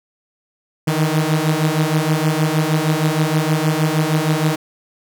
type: beating tone pair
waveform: sawtooth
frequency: 152.9 / 159.3 Hz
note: D#3 / D#3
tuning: -30 / +41 cents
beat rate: 6.4 Hz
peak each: -14 dBFS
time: 0.87-4.56 s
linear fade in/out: 10 ms
effects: none